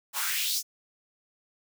white noise with high-pass filter sweep, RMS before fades -29 dBFS, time 0.13-0.63 s, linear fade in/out 50 ms, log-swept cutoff 860 to 6300 Hz, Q 2.7, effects none

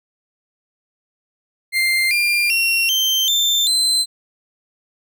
35% pulse tone with pitch steps, 2097 / 2395 / 2735 / 3124 / 3568 / 4075 Hz, C7 / D7 / F7 / G7 / A7 / C8, +3 / +33 / -37 / -7 / +23 / -47 cents, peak -13 dBFS, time 1.72-4.06 s, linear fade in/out 50 ms, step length 390 ms, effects none

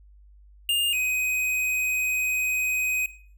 square tone pair in turn, 2818 / 2510 Hz, F7 / D#7, +15 / +15 cents, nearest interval major second, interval 200 cents, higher first, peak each -21 / -24 dBFS, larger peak first, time 0.69-0.93 / 0.93-3.06 s, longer second, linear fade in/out 2 ms, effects noise-tail reverb RT60 0.5 s tail -17 dB re dry + added 50 Hz sine -49 dBFS peak until 3.37 s

